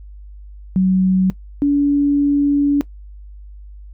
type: tone pair in turn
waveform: sine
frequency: 187.2 / 285.9 Hz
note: F#3 / D4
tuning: +20 / -46 cents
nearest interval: perfect fifth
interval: 734 cents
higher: second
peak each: -11 dBFS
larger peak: neither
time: 0.76-1.3 / 1.62-2.81 s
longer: second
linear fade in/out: 0 ms
effects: noise-tail reverb RT60 0.1 s tail -19 dB re dry + added 50 Hz sine -34 dBFS peak until 3.93 s